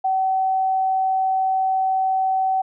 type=tone; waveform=sine; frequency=761 Hz; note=F#5; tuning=48 cents sharp; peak=-17 dBFS; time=0.04-2.62 s; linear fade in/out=10 ms; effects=none